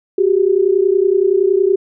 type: tone pair together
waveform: sine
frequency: 370 / 400.7 Hz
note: F#4 / G4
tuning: 0 / +38 cents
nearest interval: minor second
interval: 138 cents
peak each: -13 dBFS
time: 0.18-1.76 s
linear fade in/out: 5 ms
effects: none